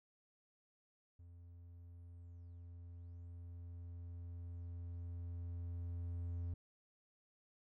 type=tone with level ramp; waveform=triangle; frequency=86.3 Hz; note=F2; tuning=20 cents flat; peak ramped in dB=-53 to -37 dBFS; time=1.19-6.54 s; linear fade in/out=5 ms; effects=none